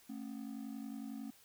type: ring-modulated tone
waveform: triangle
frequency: 246.9 Hz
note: B3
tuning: in tune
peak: -37 dBFS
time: 0.09-1.31 s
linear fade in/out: 10 ms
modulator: 25.5 Hz
effects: white hiss -64 dBFS RMS until 1.44 s